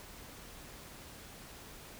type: silence
effects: pink hiss -51 dBFS RMS until 1.99 s